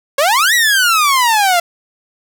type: exponential two-way sweep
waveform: sawtooth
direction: up then down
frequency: 532 to 1975.5 to 676 Hz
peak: -6 dBFS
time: 0.18-1.6 s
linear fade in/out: 5 ms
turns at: 0.54 s
effects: none